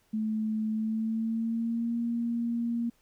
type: tone with pitch glide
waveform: sine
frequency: 217.4 to 234.4 Hz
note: A3 to A#3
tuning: -21 to +10 cents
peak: -27 dBFS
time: 0.13-2.9 s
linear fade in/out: 10 ms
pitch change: +131 cents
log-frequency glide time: 0.7-1.97 s
effects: pink hiss -68 dBFS RMS until 3.01 s